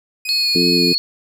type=tone with vibrato; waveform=sawtooth; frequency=2489 Hz; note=D#7; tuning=in tune; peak=-21 dBFS; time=0.25-0.95 s; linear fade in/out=5 ms; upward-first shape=sine; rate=2.9 Hz; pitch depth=24 cents each way
type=tone; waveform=sine; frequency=4354 Hz; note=C#8; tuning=32 cents flat; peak=-15 dBFS; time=0.29-0.98 s; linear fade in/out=0 ms
type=harmonic tone; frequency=87.31 Hz; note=F2; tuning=in tune; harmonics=2 / 3 / 4 / 5; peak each=-21 / -19 / -19 / -23 dBFS; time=0.55-0.93 s; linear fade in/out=5 ms
effects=none